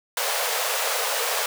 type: high-pass noise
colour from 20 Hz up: pink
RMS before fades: -25 dBFS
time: 0.17-1.46 s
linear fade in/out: 2 ms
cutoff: 440 Hz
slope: 96 dB/octave
effects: none